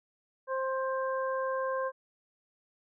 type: harmonic tone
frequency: 527 Hz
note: C5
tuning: 12 cents sharp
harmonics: 1 / 2 / 3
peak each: -31 / -34 / -40 dBFS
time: 0.47-1.92 s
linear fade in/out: 50 ms
effects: none